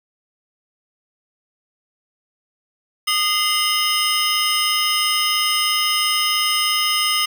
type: tone cluster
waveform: square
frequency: 1229 / 2073 / 2867 / 3073 / 5130 Hz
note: D#6 / C7 / F7 / G7 / E8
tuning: -22 / -17 / +45 / -35 / -48 cents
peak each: -24 dBFS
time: 3.07-7.26 s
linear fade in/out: 10 ms
effects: none